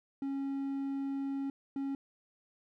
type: tone bursts at uneven times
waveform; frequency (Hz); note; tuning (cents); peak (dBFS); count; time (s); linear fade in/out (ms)
triangle; 274.6; C#4; -16; -31; 2; 0.22-1.5 / 1.76-1.95; 2
effects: none